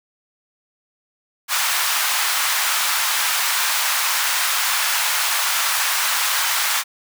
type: high-pass noise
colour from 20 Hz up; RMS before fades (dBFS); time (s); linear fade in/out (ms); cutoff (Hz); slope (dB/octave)
pink; -20; 1.48-6.84; 50; 950; 24
effects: none